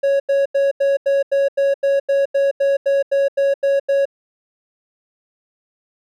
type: tone bursts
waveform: triangle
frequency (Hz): 554.4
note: C#5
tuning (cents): 0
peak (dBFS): -11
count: 16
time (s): 0.03-4.055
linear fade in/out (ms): 10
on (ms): 170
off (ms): 87
effects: none

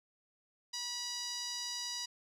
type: tone with band-pass filter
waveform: sawtooth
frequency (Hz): 971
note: B5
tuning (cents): -30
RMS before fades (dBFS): -40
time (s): 0.73-2.06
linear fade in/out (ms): 10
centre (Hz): 5100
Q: 3.5
effects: none

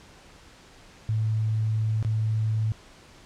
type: tone with dropouts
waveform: sine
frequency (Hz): 109.5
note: A2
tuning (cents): -8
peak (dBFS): -22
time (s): 1.09-2.72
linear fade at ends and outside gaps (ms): 0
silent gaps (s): 2.027-2.048
effects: pink hiss -51 dBFS RMS until 3.25 s + low-pass 7000 Hz 12 dB/octave

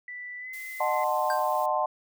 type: tone with pitch glide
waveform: sine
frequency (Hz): 1975.5 to 2046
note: B6 to C7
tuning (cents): 0 to -39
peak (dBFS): -36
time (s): 0.08-1.04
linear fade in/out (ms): 2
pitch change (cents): +61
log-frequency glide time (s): 0.39-0.52
type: noise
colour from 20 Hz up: blue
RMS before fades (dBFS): -46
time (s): 0.53-1.66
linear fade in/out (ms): 5
type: chord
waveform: sine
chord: D# diminished seventh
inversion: none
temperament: equal with one note detuned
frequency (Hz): 612.3 / 740 / 880 / 1046.5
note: D#5 / F#5 / A5 / C6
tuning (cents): -28 / 0 / 0 / 0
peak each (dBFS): -29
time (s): 0.8-1.86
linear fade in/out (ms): 5
type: tone with exponential decay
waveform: square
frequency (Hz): 1574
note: G6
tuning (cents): +7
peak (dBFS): -29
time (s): 1.3-1.51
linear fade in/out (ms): 1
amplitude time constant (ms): 44
effects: none

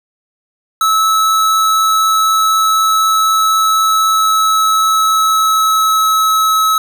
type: tone with pitch glide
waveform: square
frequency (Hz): 1302 to 1291.5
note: E6 to E6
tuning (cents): -22 to -36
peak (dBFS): -10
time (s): 0.81-6.78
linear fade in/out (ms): 2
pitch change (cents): -14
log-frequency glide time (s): 3.99-6.63
effects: 7-bit

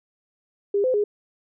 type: tone with pitch steps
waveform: sine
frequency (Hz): 403.5 / 512 / 414.2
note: G#4 / C5 / G#4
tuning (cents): -50 / -38 / -5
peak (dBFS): -18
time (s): 0.74-1.04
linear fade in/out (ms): 5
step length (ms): 100
effects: none

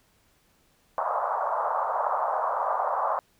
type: band-pass noise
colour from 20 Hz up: white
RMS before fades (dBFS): -27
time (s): 0.98-3.19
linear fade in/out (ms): 0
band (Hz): 570 to 1200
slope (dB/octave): 48
effects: pink hiss -65 dBFS RMS until 3.39 s

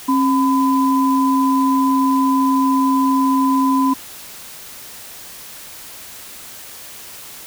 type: tone pair together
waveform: sine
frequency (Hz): 268.7 / 1007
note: C4 / B5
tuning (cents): +46 / +33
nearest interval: octave + major seventh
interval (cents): 2287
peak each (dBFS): -14 / -17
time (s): 0.08-3.94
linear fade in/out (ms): 10
effects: white hiss -36 dBFS RMS until 7.46 s

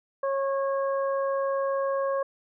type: harmonic tone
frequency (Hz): 547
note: C#5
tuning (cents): -23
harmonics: 1 / 2 / 3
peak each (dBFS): -25 / -31 / -41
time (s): 0.23-2.23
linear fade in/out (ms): 5
effects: none

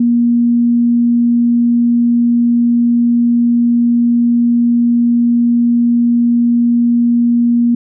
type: tone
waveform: sine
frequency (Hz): 237.6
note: A#3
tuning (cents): +33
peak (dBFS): -8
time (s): 0-7.75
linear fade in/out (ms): 5
effects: none

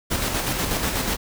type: noise with tremolo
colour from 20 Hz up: pink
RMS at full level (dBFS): -23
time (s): 0.1-1.17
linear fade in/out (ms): 20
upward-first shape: square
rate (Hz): 8.2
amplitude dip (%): 35
effects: none

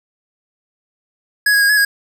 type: tone with pitch steps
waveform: square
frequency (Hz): 1674 / 1652 / 1634 / 1694 / 1642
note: G#6 / G#6 / G#6 / G#6 / G#6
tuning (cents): +13 / -10 / -29 / +34 / -20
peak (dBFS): -11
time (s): 1.46-1.85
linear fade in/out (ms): 5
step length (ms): 78
effects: none

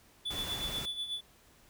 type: tone with tremolo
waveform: triangle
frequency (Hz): 3461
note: A7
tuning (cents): -29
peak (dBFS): -31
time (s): 0.25-1.21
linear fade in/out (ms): 10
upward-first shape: sine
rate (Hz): 8.2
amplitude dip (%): 65
type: noise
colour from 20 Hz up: pink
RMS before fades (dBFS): -41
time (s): 0.3-0.86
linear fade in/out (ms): 10
effects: pink hiss -62 dBFS RMS until 1.69 s

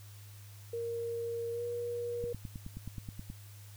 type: tone with pitch glide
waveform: sine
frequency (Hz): 466.2 to 477.1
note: A#4 to A#4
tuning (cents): 0 to +40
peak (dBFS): -34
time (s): 0.73-2.33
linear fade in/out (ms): 5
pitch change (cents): +40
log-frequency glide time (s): 1.52-1.62
type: click train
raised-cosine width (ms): 5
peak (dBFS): -29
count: 11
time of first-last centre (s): 2.24-3.3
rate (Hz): 9.43
effects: added 102 Hz sine -49 dBFS peak until 3.76 s + white hiss -58 dBFS RMS until 3.76 s

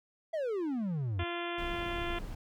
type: exponential sweep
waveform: triangle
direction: down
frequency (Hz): 673 to 82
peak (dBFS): -29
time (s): 0.33-1.24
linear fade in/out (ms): 10
type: harmonic tone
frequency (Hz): 345.3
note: F4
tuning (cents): -20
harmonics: 1 / 2 / 3 / 4 / 5 / 6 / 7 / 8 / 9 / 10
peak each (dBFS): -38 / -41 / -43 / -44 / -45 / -46 / -46 / -47 / -48 / -48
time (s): 1.19-2.19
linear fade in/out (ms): 5
type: noise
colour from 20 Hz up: brown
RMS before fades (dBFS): -40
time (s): 1.58-2.35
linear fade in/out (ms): 5
effects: none

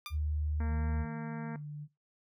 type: tone with exponential decay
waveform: 15% pulse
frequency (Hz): 1194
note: D6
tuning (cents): +28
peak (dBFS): -30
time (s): 0.06-0.18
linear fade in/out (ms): 1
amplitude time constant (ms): 24
type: tone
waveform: sine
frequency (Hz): 75.6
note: D#2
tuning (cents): -49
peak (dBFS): -30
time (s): 0.1-1.06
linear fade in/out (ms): 50
type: harmonic tone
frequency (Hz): 229.6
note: A#3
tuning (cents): -26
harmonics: 1 / 2 / 3 / 4 / 5 / 6 / 7 / 8 / 9 / 10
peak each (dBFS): -39 / -48 / -52 / -49 / -56 / -53 / -53 / -57 / -58 / -62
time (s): 0.6-1.56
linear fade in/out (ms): 2
type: tone with pitch glide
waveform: sine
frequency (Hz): 155.56 to 148.19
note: D#3 to D3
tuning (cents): 0 to +16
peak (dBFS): -39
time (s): 0.67-1.88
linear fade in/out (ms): 50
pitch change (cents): -84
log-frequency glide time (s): 1.51-1.59
effects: noise-tail reverb RT60 0.2 s tail -18 dB re dry

